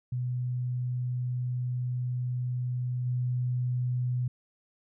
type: tone with level steps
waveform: sine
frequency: 124.5 Hz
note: B2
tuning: 14 cents sharp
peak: -28 / -26 dBFS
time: 0.12-4.28 s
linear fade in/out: 5 ms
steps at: 3.05 s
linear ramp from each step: 20 ms
effects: none